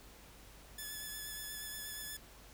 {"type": "tone with vibrato", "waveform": "5% pulse", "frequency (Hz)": 1723, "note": "A6", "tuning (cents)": -37, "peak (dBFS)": -32, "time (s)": [0.78, 2.17], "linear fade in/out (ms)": 5, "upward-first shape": "sine", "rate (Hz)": 8.4, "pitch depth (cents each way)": 20, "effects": ["added 50 Hz sine -59 dBFS peak until 2.53 s", "pink hiss -58 dBFS RMS until 2.53 s"]}